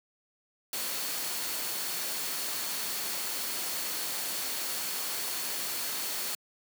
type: tone in noise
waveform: sine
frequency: 4400 Hz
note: C#8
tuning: 14 cents flat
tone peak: -43 dBFS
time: 0.73-6.35 s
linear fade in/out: 2 ms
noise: white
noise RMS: -34 dBFS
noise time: 0.73-6.35 s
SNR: -12 dB
effects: high-pass 200 Hz 12 dB/octave